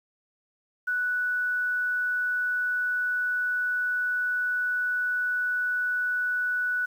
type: tone with quantisation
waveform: sine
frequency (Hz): 1480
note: F#6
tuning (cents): 0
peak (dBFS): -24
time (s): 0.87-6.86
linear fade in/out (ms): 10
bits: 9
effects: none